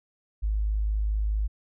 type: tone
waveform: sine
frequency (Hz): 52.4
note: G#1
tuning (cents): +16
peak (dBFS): -23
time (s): 0.42-1.48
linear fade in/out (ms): 20
effects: none